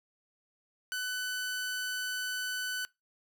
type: tone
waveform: sawtooth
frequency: 1500 Hz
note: F#6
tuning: 23 cents sharp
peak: -29 dBFS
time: 0.92-2.85 s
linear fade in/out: 0 ms
effects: noise-tail reverb RT60 0.2 s tail -23 dB re dry